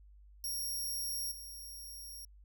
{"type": "tone with level steps", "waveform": "10% pulse", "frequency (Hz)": 5588, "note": "F8", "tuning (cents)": 0, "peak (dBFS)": [-30, -40], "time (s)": [0.44, 2.25], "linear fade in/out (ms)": 2, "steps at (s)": 1.31, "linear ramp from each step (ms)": 10, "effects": ["added 50 Hz sine -55 dBFS peak until 2.44 s"]}